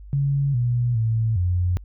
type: tone with pitch steps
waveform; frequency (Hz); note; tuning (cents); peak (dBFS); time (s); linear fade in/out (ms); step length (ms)
sine; 140 / 121.1 / 112.2 / 89.5; C#3 / B2 / A2 / F2; +18 / -34 / +34 / +43; -18; 0.13-1.77; 0; 410
effects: added 50 Hz sine -38 dBFS peak until 1.84 s